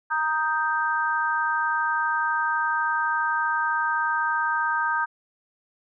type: chord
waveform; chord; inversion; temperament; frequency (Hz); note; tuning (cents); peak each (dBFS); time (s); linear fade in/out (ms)
sine; Eb major; second; equal; 932.3 / 1244.5 / 1568; Bb5 / Eb6 / G6; 0 / 0 / 0; -26 / -27 / -25; 0.1-5.06; 20
effects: none